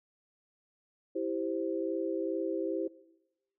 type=chord; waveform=sine; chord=C major; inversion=first; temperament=equal; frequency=329.6 / 392 / 523.3 Hz; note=E4 / G4 / C5; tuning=0 / 0 / 0 cents; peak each=-34 / -35 / -36 dBFS; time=1.15-2.88 s; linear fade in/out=10 ms; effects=noise-tail reverb RT60 1.0 s tail -20 dB re dry